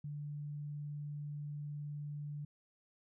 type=tone; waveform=sine; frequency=146.83 Hz; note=D3; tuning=in tune; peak=-40 dBFS; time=0.04-2.45 s; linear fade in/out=5 ms; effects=none